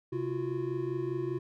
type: tone cluster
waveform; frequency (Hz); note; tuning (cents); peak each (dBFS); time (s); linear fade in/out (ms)
triangle; 131.9 / 339.3 / 364.3; C3 / F4 / F#4; +14 / -50 / -27; -35 / -33 / -32; 0.12-1.39; 10
effects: none